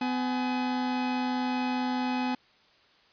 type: tone pair together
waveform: 45% pulse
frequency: 252.3 / 841.6 Hz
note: B3 / G#5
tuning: +37 / +23 cents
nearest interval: octave + major sixth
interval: 2086 cents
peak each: -28 / -33 dBFS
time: 0.01-2.35 s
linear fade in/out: 5 ms
effects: white hiss -61 dBFS RMS until 3.12 s + resampled to 11025 Hz